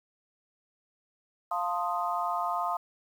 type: chord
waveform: sine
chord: F dominant seventh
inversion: none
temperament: equal with one note detuned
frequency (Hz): 698.5 / 888.7 / 1046.5 / 1244.5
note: F5 / A5 / C6 / Eb6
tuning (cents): 0 / +17 / 0 / 0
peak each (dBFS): -32 / -35 / -33 / -33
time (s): 1.51-2.77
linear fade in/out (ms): 5
effects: 9-bit